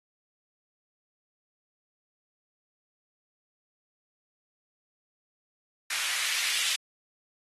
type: noise with band-pass filter sweep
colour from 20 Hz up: blue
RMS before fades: -30 dBFS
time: 5.9-6.76 s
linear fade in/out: 5 ms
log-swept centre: 1800 to 2700 Hz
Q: 1.3
effects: AAC 32 kbps